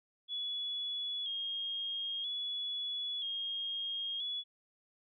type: tone with vibrato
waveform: sine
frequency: 3322 Hz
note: G#7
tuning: in tune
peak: -35 dBFS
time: 0.28-4.44 s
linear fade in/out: 50 ms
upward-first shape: square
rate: 0.51 Hz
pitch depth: 40 cents each way
effects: none